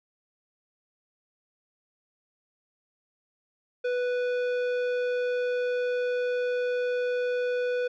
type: tone with tanh clipping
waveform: sine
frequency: 493.9 Hz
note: B4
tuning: in tune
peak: -27 dBFS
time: 3.84-7.88 s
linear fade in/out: 10 ms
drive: 13 dB
effects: none